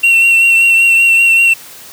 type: tone with vibrato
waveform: triangle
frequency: 2723 Hz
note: F7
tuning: 44 cents flat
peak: -4 dBFS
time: 0.03-1.54 s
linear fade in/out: 10 ms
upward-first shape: sine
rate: 5.2 Hz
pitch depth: 21 cents each way
effects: white hiss -34 dBFS RMS until 1.92 s + high-pass 80 Hz 12 dB/octave